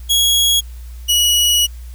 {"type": "tone pair in turn", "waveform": "sawtooth", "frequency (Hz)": [3322, 2919], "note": ["G#7", "F#7"], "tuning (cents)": [0, -24], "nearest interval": "major second", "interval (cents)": 224, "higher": "first", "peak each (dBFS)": -8, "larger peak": "neither", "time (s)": [[0.09, 0.61], [1.08, 1.67]], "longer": "second", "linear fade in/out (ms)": 20, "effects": ["added 60 Hz sine -29 dBFS peak until 1.94 s", "white hiss -48 dBFS RMS until 1.94 s"]}